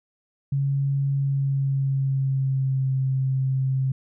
sine tone with pitch glide, 138.59 to 132.64 Hz, C#3 to C3, 0 to +24 cents, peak -20 dBFS, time 0.52-3.92 s, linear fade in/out 5 ms, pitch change -76 cents, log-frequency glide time 1.15-2.91 s, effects none

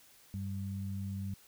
sine tone pair together, 97.5 / 195 Hz, G2 / G3, -9 / -9 cents, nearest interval octave, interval 1200 cents, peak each -37 / -40 dBFS, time 0.34-1.34 s, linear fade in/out 0 ms, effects white hiss -61 dBFS RMS until 1.47 s

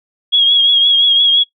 sine tone with vibrato, 3298 Hz, G#7, 13 cents flat, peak -7 dBFS, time 0.32-1.44 s, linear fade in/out 20 ms, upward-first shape triangle, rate 5.8 Hz, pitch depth 46 cents each way, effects noise-tail reverb RT60 0.1 s tail -18 dB re dry

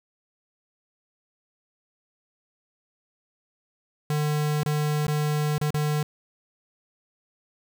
square tone with dropouts, 150 Hz, D3, 37 cents sharp, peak -23 dBFS, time 4.1-6.03 s, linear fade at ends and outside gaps 2 ms, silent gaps 4.633-4.66 / 5.068-5.08 / 5.581-5.613 / 5.706-5.743 s, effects 9-bit

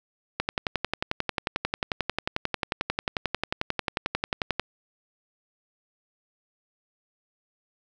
click train, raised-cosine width 0.3 ms, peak -9 dBFS, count 48, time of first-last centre 0.4-4.596 s, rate 11.2 Hz, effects none

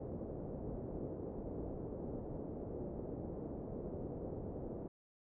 white low-pass noise, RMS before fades -44 dBFS, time 0-4.88 s, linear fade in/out 5 ms, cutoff 510 Hz, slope 24 dB/octave, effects none

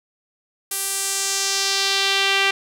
sawtooth tone with band-pass filter sweep, 392 Hz, G4, in tune, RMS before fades -21 dBFS, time 0.71-2.51 s, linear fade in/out 5 ms, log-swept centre 11000 to 2600 Hz, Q 1.7, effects none

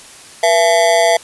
square tone with amplitude modulation, 671 Hz, E5, 31 cents sharp, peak -6 dBFS, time 0.43-1.17 s, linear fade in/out 5 ms, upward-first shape sine, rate 187 Hz, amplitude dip 90%, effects white hiss -38 dBFS RMS until 1.23 s + resampled to 24000 Hz

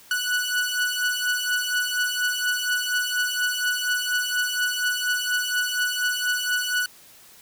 sawtooth beating tone pair, 1475 / 1479.2 Hz, F#6 / F#6, -6 / -1 cents, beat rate 4.2 Hz, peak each -23 / -21 dBFS, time 0.11-6.86 s, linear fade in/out 2 ms, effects white hiss -50 dBFS RMS until 7.41 s

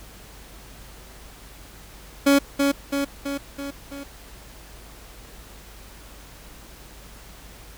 30% pulse tone with echo, 280 Hz, C#4, 18 cents sharp, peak -11 dBFS, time 2.26-2.39 s, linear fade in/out 10 ms, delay 330 ms, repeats 5, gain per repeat -4 dB, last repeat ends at 4.04 s, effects added 50 Hz sine -46 dBFS peak until 7.77 s + pink hiss -46 dBFS RMS until 7.77 s

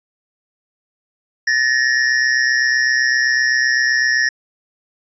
square tone pair together, 1736.9 / 1864.7 Hz, A6 / A#6, -23 / 0 cents, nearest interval minor second, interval 123 cents, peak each -17 dBFS, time 1.47-4.29 s, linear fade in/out 5 ms, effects resampled to 16000 Hz

